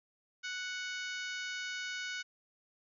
harmonic tone with a mistuned harmonic, 740 Hz, F#5, in tune, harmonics 2 / 3 / 4 / 5 / 6 / 7 / 8 / 9, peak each -40 / -44 / -46 / -48 / -50 / -51 / -52 / -53 dBFS, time 0.43-2.23 s, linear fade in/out 20 ms, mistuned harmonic 7, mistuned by -30 cents, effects none

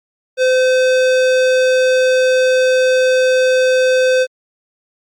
sine tone with hard clipping, 513 Hz, C5, 34 cents flat, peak -12 dBFS, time 0.37-4.27 s, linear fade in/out 50 ms, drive 18 dB, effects Opus 48 kbps

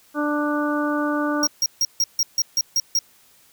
harmonic tone, 295.5 Hz, D4, 11 cents sharp, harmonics 1 / 2 / 3 / 4 / 5, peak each -22 / -27 / -32 / -28 / -29 dBFS, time 0.14-1.48 s, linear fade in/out 50 ms
square tone bursts, 5610 Hz, F8, 7 cents sharp, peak -17 dBFS, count 9, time 1.43-2.99 s, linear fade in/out 2 ms, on 40 ms, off 150 ms
effects white hiss -55 dBFS RMS until 3.52 s

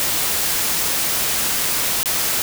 white noise with dropouts, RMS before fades -20 dBFS, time 0-2.42 s, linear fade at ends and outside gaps 0 ms, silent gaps 2.031-2.058 s, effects none

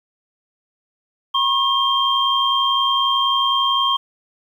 sine tone cluster, 969 / 1080 / 3182 Hz, B5 / C#6 / G7, -33 / -45 / +25 cents, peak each -27 / -18 / -18 dBFS, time 1.34-3.97 s, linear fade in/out 10 ms, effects 8-bit

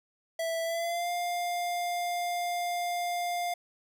square tone with pitch glide, 659.3 to 702.6 Hz, E5 to F5, 0 to +10 cents, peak -30 dBFS, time 0.39-3.54 s, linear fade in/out 5 ms, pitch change +110 cents, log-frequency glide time 0.63-1.1 s, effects none

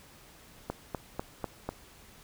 click train, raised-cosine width 1 ms, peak -18 dBFS, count 5, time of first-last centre 0.7-1.69 s, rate 4.04 Hz, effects pink hiss -55 dBFS RMS until 2.23 s

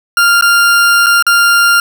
40% pulse tone with dropouts, 1396.9 Hz, F6, in tune, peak -5 dBFS, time 0.17-1.8 s, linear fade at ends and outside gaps 2 ms, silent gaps 0.411-0.423 / 1.062-1.066 / 1.225-1.266 s, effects none

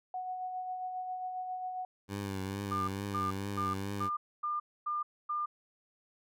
sine tone with tremolo, 738 Hz, F#5, 5 cents flat, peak -34 dBFS, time 0.14-1.85 s, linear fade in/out 2 ms, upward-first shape sine, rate 7.4 Hz, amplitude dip 35%
15% pulse tone with vibrato, 98 Hz, G2, in tune, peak -29 dBFS, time 2.08-4.1 s, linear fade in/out 50 ms, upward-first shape triangle, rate 2.3 Hz, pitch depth 61 cents each way
sine tone bursts, 1202 Hz, D6, 40 cents sharp, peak -31 dBFS, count 7, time 2.71-5.46 s, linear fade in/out 10 ms, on 170 ms, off 260 ms
effects none

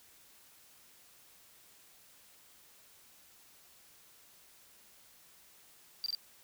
triangle tone bursts, 4699 Hz, D8, in tune, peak -31 dBFS, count 3, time 6.04-6.149 s, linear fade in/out 0 ms, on 21 ms, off 23 ms, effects white hiss -61 dBFS RMS until 6.43 s

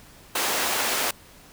pink high-pass noise, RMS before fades -25 dBFS, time 0.35-1.11 s, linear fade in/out 5 ms, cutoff 500 Hz, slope 12 dB/octave, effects pink hiss -50 dBFS RMS until 1.52 s

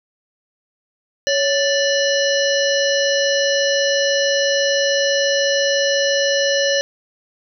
harmonic tone with a mistuned harmonic, 587.3 Hz, D5, in tune, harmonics 1 / 3 / 5 / 7 / 9 / 10, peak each -17 / -22 / -24 / -25 / -27 / -27 dBFS, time 1.27-6.81 s, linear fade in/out 0 ms, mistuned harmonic 1, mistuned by -88 cents, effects none

